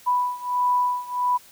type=beating tone pair; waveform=sine; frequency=987.8 / 989.3 Hz; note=B5 / B5; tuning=0 / +3 cents; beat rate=1.5 Hz; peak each=-22 / -24 dBFS; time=0.06-1.38 s; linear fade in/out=20 ms; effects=white hiss -50 dBFS RMS until 1.51 s